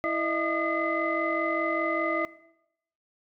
sine tone cluster, 329.4 / 614 / 659 / 1222 / 2037 Hz, E4 / D#5 / E5 / D#6 / C7, -1 / -23 / -1 / -32 / -47 cents, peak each -31 dBFS, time 0.04-2.25 s, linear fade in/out 0 ms, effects noise-tail reverb RT60 0.8 s tail -19 dB re dry + tanh soft clip ceiling -15 dBFS

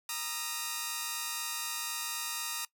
5% pulse tone cluster, 937 / 1228 / 1332 Hz, A#5 / D#6 / E6, +9 / -23 / +18 cents, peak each -26 / -26 / -30 dBFS, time 0.09-2.65 s, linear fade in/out 2 ms, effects noise-tail reverb RT60 0.1 s tail -20 dB re dry

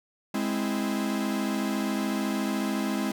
45% pulse chord, Ab augmented, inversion none, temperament equal, 207.7 / 261.6 / 329.6 Hz, Ab3 / C4 / E4, 0 / 0 / 0 cents, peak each -29 / -31 / -33 dBFS, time 0.34-3.12 s, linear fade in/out 5 ms, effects none

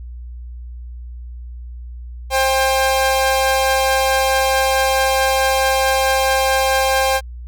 sawtooth tone pair together, 530 / 797.3 Hz, C5 / G5, +22 / +29 cents, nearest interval perfect fifth, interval 707 cents, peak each -13 dBFS, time 2.3-7.21 s, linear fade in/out 50 ms, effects added 60 Hz sine -29 dBFS peak until 7.47 s

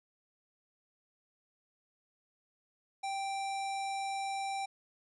square tone, 784 Hz, G5, in tune, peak -35 dBFS, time 3.03-4.66 s, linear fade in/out 10 ms, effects resampled to 24000 Hz

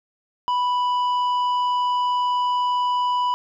triangle tone with tanh clipping, 987.8 Hz, B5, in tune, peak -20 dBFS, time 0.48-3.34 s, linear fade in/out 0 ms, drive 11 dB, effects none

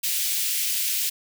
white high-pass noise, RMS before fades -25 dBFS, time 0.03-1.1 s, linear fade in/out 10 ms, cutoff 2300 Hz, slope 24 dB/octave, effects none

